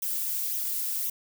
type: noise with flanger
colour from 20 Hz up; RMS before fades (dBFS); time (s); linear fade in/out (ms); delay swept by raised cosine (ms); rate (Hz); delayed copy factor
violet; -30; 0.02-1.1; 5; 0.32 to 3.42; 1.9; +0.65
effects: none